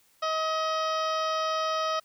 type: harmonic tone with a mistuned harmonic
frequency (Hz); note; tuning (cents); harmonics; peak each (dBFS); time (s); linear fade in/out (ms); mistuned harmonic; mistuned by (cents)
634; D#5; +32; 1 / 2 / 3 / 4 / 5 / 6 / 7 / 8 / 9; -30 / -28 / -41 / -43 / -39 / -43 / -49 / -40 / -45; 0.22-2; 10; 5; -17
effects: white hiss -64 dBFS RMS until 2.04 s